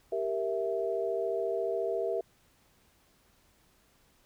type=chord; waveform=sine; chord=E diminished; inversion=first; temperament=equal; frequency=392 / 466.2 / 659.3 Hz; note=G4 / Bb4 / E5; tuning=0 / 0 / 0 cents; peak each=-33 dBFS; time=0.12-2.21 s; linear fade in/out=5 ms; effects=pink hiss -66 dBFS RMS until 4.25 s